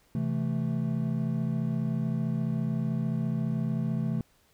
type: chord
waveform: triangle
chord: A minor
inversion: first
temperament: equal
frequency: 130.81 / 164.81 / 220 Hz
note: C3 / E3 / A3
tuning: 0 / 0 / 0 cents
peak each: -29 dBFS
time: 0.15-4.21 s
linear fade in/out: 2 ms
effects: pink hiss -65 dBFS RMS until 4.53 s